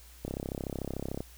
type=click train; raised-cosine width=2 ms; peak=-21 dBFS; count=33; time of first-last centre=0.25-1.205 s; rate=33.5 Hz; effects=added 60 Hz sine -52 dBFS peak until 1.37 s + white hiss -56 dBFS RMS until 1.37 s